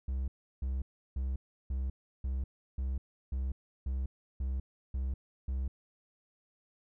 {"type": "tone bursts", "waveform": "triangle", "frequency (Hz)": 65.5, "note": "C2", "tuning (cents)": 2, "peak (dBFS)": -29, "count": 11, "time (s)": [0.08, 5.68], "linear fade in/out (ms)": 5, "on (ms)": 200, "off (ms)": 340, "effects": []}